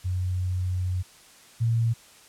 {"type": "tone pair in turn", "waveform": "sine", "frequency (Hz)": [91.4, 115.16], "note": ["F#2", "A#2"], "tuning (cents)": [-21, -21], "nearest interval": "major third", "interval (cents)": 400, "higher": "second", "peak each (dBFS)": [-24, -20], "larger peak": "second", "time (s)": [[0.04, 1.03], [1.6, 1.94]], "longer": "first", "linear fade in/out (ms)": 20, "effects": ["white hiss -52 dBFS RMS until 2.28 s", "low-pass 10000 Hz 12 dB/octave"]}